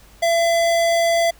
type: tone with notch filter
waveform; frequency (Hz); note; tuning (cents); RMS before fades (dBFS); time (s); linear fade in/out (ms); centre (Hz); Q
square; 674; E5; +38; -17; 0.22-1.31; 10; 12000; 1.9
effects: added 50 Hz sine -48 dBFS peak until 1.39 s + pink hiss -50 dBFS RMS until 1.39 s